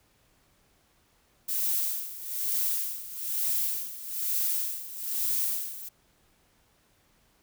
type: noise with tremolo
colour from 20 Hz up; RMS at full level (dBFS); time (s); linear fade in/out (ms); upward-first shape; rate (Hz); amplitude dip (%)
violet; -27; 1.48-5.89; 10; sine; 1.1; 80
effects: pink hiss -66 dBFS RMS until 7.42 s